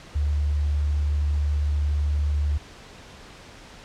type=tone; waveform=sine; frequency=73.42 Hz; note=D2; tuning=in tune; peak=-20 dBFS; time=0.15-2.58 s; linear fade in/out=10 ms; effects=pink hiss -45 dBFS RMS until 3.84 s + low-pass 6000 Hz 12 dB/octave